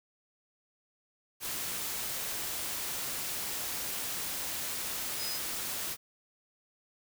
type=tone in noise; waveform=sine; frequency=5030 Hz; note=D#8; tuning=18 cents sharp; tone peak=-37 dBFS; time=5.17-5.4 s; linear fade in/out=50 ms; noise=white; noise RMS=-36 dBFS; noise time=1.4-5.97 s; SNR=-4 dB; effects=none